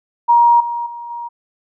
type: tone with level steps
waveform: sine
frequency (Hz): 946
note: A#5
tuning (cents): +25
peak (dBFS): -7 / -19 / -27 / -24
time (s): 0.28-1.29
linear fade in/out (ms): 20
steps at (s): 0.6 / 0.86 / 1.1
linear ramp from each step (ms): 5
effects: none